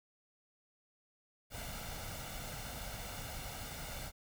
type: noise with comb filter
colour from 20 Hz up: pink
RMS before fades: -44 dBFS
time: 1.5-4.12 s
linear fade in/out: 50 ms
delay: 1.4 ms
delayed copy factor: +0.6
effects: none